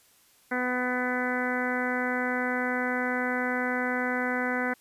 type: harmonic tone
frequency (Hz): 250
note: B3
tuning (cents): +21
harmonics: 1 / 2 / 3 / 4 / 5 / 6 / 7 / 8 / 9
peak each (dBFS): -31 / -33 / -35 / -38 / -40 / -32 / -37 / -34 / -46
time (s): 0.51-4.74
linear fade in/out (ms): 10
effects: white hiss -61 dBFS RMS until 4.8 s + resampled to 32000 Hz